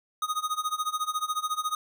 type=tone with tremolo; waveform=square; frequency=1244.5 Hz; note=D#6; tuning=in tune; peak=-25 dBFS; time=0.22-1.75 s; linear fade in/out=2 ms; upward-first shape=sine; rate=14 Hz; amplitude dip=90%; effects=none